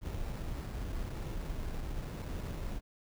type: noise with sample-and-hold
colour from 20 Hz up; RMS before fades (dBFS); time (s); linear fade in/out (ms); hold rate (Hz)
brown; -38; 0.01-2.81; 50; 3150
effects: none